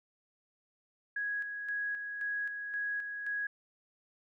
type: tone with tremolo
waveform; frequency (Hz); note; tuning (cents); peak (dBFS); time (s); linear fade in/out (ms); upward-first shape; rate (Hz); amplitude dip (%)
sine; 1661.2; G#6; 0; -32; 1.16-3.47; 5; square; 1.9; 45
effects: none